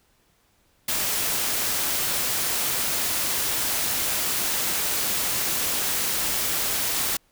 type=noise; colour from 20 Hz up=white; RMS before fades=-25 dBFS; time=0.88-7.17 s; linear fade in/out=5 ms; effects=pink hiss -64 dBFS RMS until 7.31 s